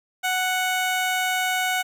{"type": "tone", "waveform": "15% pulse", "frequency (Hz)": 740, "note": "F#5", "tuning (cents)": 0, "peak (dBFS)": -15, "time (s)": [0.23, 1.83], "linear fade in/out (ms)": 20, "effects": []}